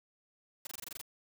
white noise bursts, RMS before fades -43 dBFS, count 9, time 0.65-1.014 s, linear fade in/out 2 ms, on 20 ms, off 23 ms, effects none

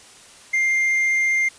triangle tone, 2105 Hz, C7, 10 cents sharp, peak -15 dBFS, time 0.53-1.49 s, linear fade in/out 10 ms, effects white hiss -46 dBFS RMS until 1.58 s + resampled to 22050 Hz

